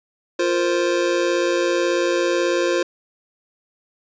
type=chord; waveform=square; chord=F suspended fourth; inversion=none; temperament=just; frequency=349.2 / 465.6 / 523.8 Hz; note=F4 / Bb4 / C5; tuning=0 / -2 / +2 cents; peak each=-21 / -27 / -22 dBFS; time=0.39-2.83 s; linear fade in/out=5 ms; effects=resampled to 16000 Hz + 8-bit